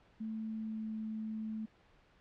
sine tone with pitch glide, 220 to 218.4 Hz, A3 to A3, 0 to -13 cents, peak -37 dBFS, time 0.2-1.66 s, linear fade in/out 10 ms, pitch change -13 cents, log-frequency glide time 0.45-0.94 s, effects pink hiss -66 dBFS RMS until 2.2 s + low-pass 3000 Hz 12 dB/octave

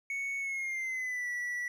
triangle tone with pitch glide, 2217 to 1952.4 Hz, C#7 to B6, 0 to -20 cents, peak -31 dBFS, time 0.1-1.68 s, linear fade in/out 2 ms, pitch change -220 cents, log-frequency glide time 0.39-1.29 s, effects none

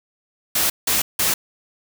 white noise bursts, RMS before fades -19 dBFS, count 3, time 0.55-1.34 s, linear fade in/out 5 ms, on 150 ms, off 170 ms, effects none

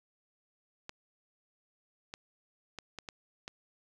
clicks, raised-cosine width 0.2 ms, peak -24 dBFS, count 6, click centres 0.894 / 2.139 / 2.787 / 2.987 / 3.088 / 3.479 s, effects none

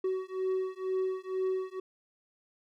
triangle beating tone pair, 374.8 / 376.9 Hz, F#4 / F#4, +22 / +32 cents, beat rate 2.1 Hz, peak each -31 dBFS, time 0.04-1.8 s, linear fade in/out 5 ms, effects none

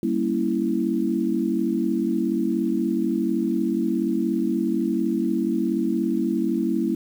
sine chord, G diminished seventh, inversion none, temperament equal, 196 / 233.1 / 277.2 / 329.6 Hz, G3 / Bb3 / Db4 / Fb4, 0 / 0 / 0 / 0 cents, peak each -27 / -25 / -28 / -24 dBFS, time 0.03-6.95 s, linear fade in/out 2 ms, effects 8-bit

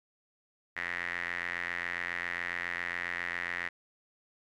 sawtooth tone with band-pass filter, 87.31 Hz, F2, in tune, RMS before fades -36 dBFS, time 0.76-3.69 s, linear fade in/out 10 ms, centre 1900 Hz, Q 7.3, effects none

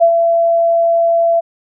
sine tone with ADSR envelope, 673 Hz, E5, 36 cents sharp, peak -4 dBFS, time 0-1.41 s, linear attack 26 ms, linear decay 78 ms, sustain -5 dB, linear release 21 ms, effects none

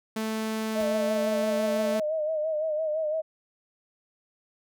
sawtooth tone, 219.7 Hz, A3, 2 cents flat, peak -24 dBFS, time 0.16-2 s, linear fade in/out 5 ms
sine tone with vibrato, 622.3 Hz, D#5, in tune, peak -25 dBFS, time 0.75-3.22 s, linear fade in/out 20 ms, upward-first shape sine, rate 5.9 Hz, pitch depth 60 cents each way
pink noise with exponential decay, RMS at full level -41 dBFS, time 0.8-1.04 s, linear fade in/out 0 ms, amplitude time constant 52 ms
effects none

